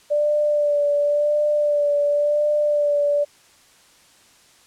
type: tone with vibrato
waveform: sine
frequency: 587.3 Hz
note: D5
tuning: in tune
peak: -16 dBFS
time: 0.1-3.25 s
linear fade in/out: 20 ms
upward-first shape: sine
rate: 0.93 Hz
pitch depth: 24 cents each way
effects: white hiss -53 dBFS RMS until 4.66 s + low-pass 9000 Hz 12 dB/octave